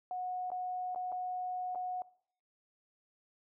sine tone with dropouts, 731 Hz, F#5, 21 cents flat, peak -35 dBFS, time 0.11-2.02 s, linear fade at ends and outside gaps 1 ms, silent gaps 0.503-0.517 / 0.948-0.959 / 1.119-1.124 / 1.749-1.756 s, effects noise-tail reverb RT60 0.6 s tail -20 dB re dry

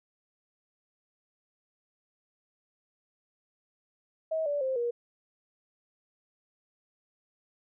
sine tone with pitch steps, 639 / 579.2 / 525.1 / 476 Hz, D#5 / D5 / C5 / A#4, +46 / -24 / +6 / +36 cents, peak -27 dBFS, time 4.31-4.91 s, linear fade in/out 10 ms, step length 150 ms, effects none

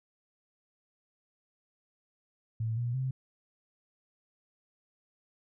sine tone with pitch steps, 112.2 / 120.1 / 130.9 Hz, A2 / B2 / C3, +34 / -48 / +1 cents, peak -29 dBFS, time 2.6-3.11 s, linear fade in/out 5 ms, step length 170 ms, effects none

